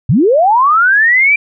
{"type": "linear sweep", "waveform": "sine", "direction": "up", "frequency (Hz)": [98, 2374], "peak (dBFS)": -6, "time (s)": [0.09, 1.36], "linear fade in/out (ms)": 5, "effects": []}